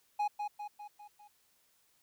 triangle tone with echo, 830.6 Hz, G#5, in tune, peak -27 dBFS, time 0.19-0.28 s, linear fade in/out 10 ms, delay 200 ms, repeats 5, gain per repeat -5 dB, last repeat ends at 1.28 s, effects white hiss -71 dBFS RMS until 2.02 s

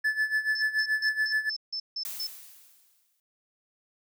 triangle tone with tremolo, 1735 Hz, A6, 25 cents flat, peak -20 dBFS, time 0.04-1.5 s, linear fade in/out 10 ms, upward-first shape sine, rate 7 Hz, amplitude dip 80%
sine tone bursts, 5274 Hz, E8, in tune, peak -30 dBFS, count 8, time 0.55-2.27 s, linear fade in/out 5 ms, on 75 ms, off 160 ms
blue noise with exponential decay, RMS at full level -35 dBFS, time 2.05-3.2 s, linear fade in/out 1 ms, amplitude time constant 250 ms
effects none

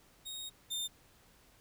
sawtooth tone pair in turn, 3740 / 3612 Hz, A#7 / A7, +5 / +45 cents, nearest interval minor second, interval 60 cents, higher first, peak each -38 / -32 dBFS, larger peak second, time 0.25-0.5 / 0.7-0.88 s, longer first, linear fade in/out 20 ms, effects pink hiss -64 dBFS RMS until 1.6 s

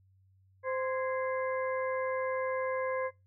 harmonic tone with a mistuned harmonic, 520 Hz, C5, 11 cents flat, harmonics 1 / 2 / 3 / 4, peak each -32 / -38 / -42 / -44 dBFS, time 0.63-3.11 s, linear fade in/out 50 ms, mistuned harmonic 3, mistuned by +100 cents, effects noise-tail reverb RT60 0.2 s tail -17 dB re dry + added 95 Hz sine -62 dBFS peak until 3.26 s

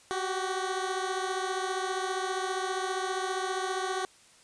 15% pulse beating tone pair, 372.5 / 387.5 Hz, F#4 / G4, +12 / -20 cents, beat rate 15 Hz, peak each -25 / -28 dBFS, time 0.11-4.05 s, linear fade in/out 0 ms, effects white hiss -58 dBFS RMS until 4.43 s + resampled to 22050 Hz

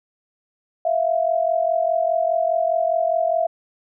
sine tone pair together, 653.6 / 698.5 Hz, E5 / F5, -15 / 0 cents, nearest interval minor second, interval 115 cents, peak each -19 / -21 dBFS, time 0.85-3.47 s, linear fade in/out 5 ms, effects none

